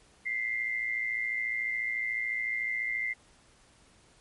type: tone pair together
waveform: sine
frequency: 1987 / 2101 Hz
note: B6 / C7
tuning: +10 / +7 cents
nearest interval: minor second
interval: 97 cents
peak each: -35 / -30 dBFS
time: 0.25-3.14 s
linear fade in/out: 20 ms
effects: pink hiss -61 dBFS RMS until 4.2 s + MP3 48 kbps